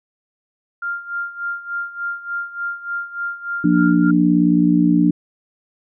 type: tone with tremolo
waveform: sine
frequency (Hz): 1396.9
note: F6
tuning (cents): 0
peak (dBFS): -20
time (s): 0.82-4.11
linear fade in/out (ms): 5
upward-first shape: sine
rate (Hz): 3.4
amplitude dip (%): 80
type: harmonic tone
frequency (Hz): 59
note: A#1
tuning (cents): +22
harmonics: 3 / 4 / 5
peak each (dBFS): -16 / -19 / -14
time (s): 3.64-5.11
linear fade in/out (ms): 5
effects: none